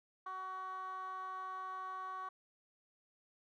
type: tone with band-pass filter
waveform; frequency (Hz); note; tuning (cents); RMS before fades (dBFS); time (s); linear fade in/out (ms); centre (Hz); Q
15% pulse; 375.5; F#4; +26; -44; 0.26-2.29; 5; 1100; 4.4
effects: none